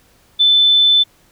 sine tone, 3520 Hz, A7, in tune, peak -8 dBFS, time 0.39-1.04 s, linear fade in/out 20 ms, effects pink hiss -53 dBFS RMS until 1.31 s

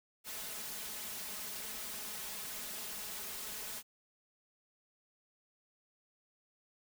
white noise with comb filter, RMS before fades -43 dBFS, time 0.24-3.83 s, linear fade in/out 50 ms, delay 4.7 ms, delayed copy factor +0.7, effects none

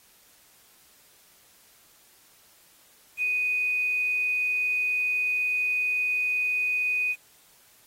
sine tone with quantisation, 2489 Hz, D#7, in tune, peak -23 dBFS, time 3.17-7.16 s, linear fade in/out 50 ms, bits 8, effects white hiss -58 dBFS RMS until 7.86 s + AAC 48 kbps

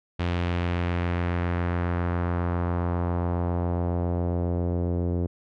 sawtooth tone with low-pass filter sweep, 87.31 Hz, F2, in tune, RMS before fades -26 dBFS, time 0.19-5.27 s, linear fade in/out 10 ms, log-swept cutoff 3200 to 430 Hz, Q 1.4, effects none

